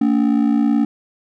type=ring-modulated tone; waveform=triangle; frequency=255.9 Hz; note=C4; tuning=38 cents flat; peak=-8 dBFS; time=0.01-0.85 s; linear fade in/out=5 ms; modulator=29.5 Hz; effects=none

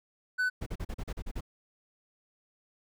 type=tone; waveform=triangle; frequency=1501 Hz; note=F#6; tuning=24 cents sharp; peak=-24 dBFS; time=0.38-0.5 s; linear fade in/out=20 ms
type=noise bursts; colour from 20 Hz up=brown; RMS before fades=-35 dBFS; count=9; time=0.61-1.408 s; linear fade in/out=10 ms; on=54 ms; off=39 ms
effects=none

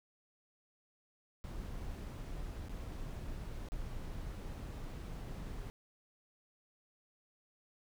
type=noise with dropouts; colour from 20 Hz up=brown; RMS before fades=-43 dBFS; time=1.44-5.7 s; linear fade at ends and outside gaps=0 ms; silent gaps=2.685-2.695 / 3.686-3.72 s; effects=none

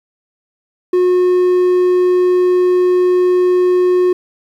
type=tone; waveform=triangle; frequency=362.1 Hz; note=F#4; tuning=37 cents flat; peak=-7 dBFS; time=0.93-4.13 s; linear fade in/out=5 ms; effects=8-bit

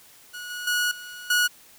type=tone with level steps; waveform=sawtooth; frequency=1458 Hz; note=F#6; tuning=26 cents flat; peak=-31 / -28 / -18 / -34 / -15 dBFS; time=0.33-1.48 s; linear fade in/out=20 ms; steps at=0.5 / 0.67 / 0.91 / 1.3 s; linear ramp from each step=5 ms; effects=white hiss -52 dBFS RMS until 1.78 s

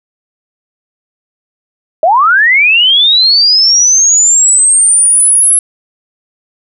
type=linear sweep; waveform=sine; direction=up; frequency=601 to 11020 Hz; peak=-4 dBFS; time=2.03-5.59 s; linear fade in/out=2 ms; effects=none

